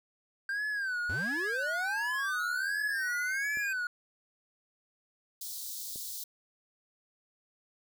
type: tone with vibrato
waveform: triangle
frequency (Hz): 1568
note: G6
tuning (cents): 0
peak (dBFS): -29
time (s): 0.49-3.87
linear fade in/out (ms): 2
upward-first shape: sine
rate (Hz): 1.4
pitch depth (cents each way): 150
type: linear sweep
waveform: square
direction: up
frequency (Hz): 64.2 to 2507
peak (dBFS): -37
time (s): 1.09-3.73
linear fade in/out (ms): 5
type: clicks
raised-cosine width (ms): 2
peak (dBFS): -36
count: 2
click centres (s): 3.572 / 5.959
type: high-pass noise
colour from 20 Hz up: white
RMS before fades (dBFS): -40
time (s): 5.41-6.24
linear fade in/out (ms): 5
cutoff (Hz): 3700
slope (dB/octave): 48
effects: none